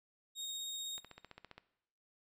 30% pulse tone with vibrato, 3729 Hz, A#7, in tune, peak -37 dBFS, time 0.35-1.01 s, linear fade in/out 50 ms, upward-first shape square, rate 16 Hz, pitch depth 8 cents each way
click train, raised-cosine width 0.3 ms, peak -34 dBFS, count 10, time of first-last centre 0.98-1.58 s, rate 15 Hz
effects noise-tail reverb RT60 0.8 s tail -17 dB re dry

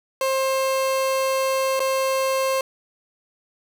30% pulse tone with dropouts, 531 Hz, C5, 25 cents sharp, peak -17 dBFS, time 0.21-2.61 s, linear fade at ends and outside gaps 2 ms, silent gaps 1.795-1.802 s, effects none

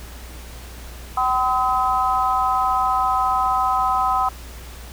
harmonic tone, 254.9 Hz, C4, 45 cents flat, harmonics 3 / 4 / 5, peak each -21 / -21 / -21 dBFS, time 1.17-4.29 s, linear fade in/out 5 ms, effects added 60 Hz sine -36 dBFS peak until 4.92 s + pink hiss -41 dBFS RMS until 4.92 s

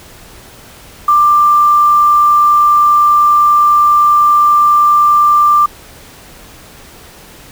sine tone with quantisation, 1185 Hz, D6, 15 cents sharp, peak -5 dBFS, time 1.08-5.66 s, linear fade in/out 5 ms, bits 5, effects pink hiss -37 dBFS RMS until 7.51 s

